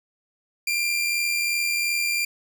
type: tone with amplitude modulation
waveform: sawtooth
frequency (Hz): 2381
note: D7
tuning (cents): +23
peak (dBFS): -17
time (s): 0.67-2.25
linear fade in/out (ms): 5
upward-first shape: sine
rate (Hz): 82.8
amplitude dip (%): 35
effects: 9-bit